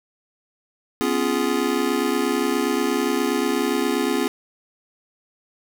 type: chord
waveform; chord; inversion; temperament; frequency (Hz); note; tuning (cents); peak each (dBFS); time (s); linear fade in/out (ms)
square; C# dominant seventh; third; just; 249.5 / 277.2 / 346.5 / 415.8; B3 / C#4 / E#4 / G#4; +18 / 0 / -14 / +2; -26; 1.01-4.28; 0
effects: none